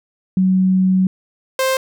sine / sawtooth tone pair in turn, 187.1 / 525.5 Hz, F#3 / C5, +20 / +7 cents, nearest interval octave + tritone, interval 1787 cents, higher second, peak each -11 dBFS, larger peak neither, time 0.37-1.07 / 1.59-1.77 s, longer first, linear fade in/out 2 ms, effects none

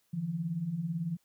sine beating tone pair, 151.7 / 169.7 Hz, D#3 / F3, -44 / -49 cents, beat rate 18 Hz, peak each -38 / -32 dBFS, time 0.13-1.17 s, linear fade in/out 10 ms, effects white hiss -73 dBFS RMS until 1.24 s

